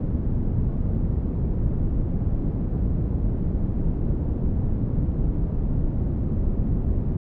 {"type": "low-pass noise", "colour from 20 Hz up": "pink", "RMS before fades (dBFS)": -23, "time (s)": [0, 7.17], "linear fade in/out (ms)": 5, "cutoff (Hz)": 220, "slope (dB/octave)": 12, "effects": []}